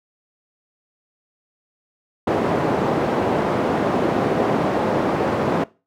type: band-pass noise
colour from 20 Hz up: white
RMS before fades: -20 dBFS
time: 2.27-5.64 s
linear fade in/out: 5 ms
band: 150 to 600 Hz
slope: 12 dB/octave
effects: noise-tail reverb RT60 0.3 s tail -21 dB re dry